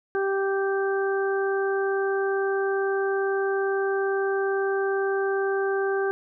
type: harmonic tone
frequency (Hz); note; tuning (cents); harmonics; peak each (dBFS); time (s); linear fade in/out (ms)
391.1; G4; -4; 1 / 2 / 3 / 4; -23 / -32 / -36 / -31; 0.15-6.11; 0
effects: none